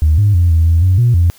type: tone with pitch steps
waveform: sine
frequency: 77.3 / 103.1 / 86.5 / 81.7 / 83 / 92.4 / 120.2 / 86 Hz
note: D#2 / G#2 / F2 / E2 / E2 / F#2 / B2 / F2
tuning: -11 / -12 / -16 / -15 / +12 / -2 / -46 / -26 cents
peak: -6 dBFS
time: 0.02-1.3 s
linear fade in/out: 0 ms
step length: 160 ms
effects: tanh soft clip ceiling -3 dBFS + white hiss -45 dBFS RMS until 1.38 s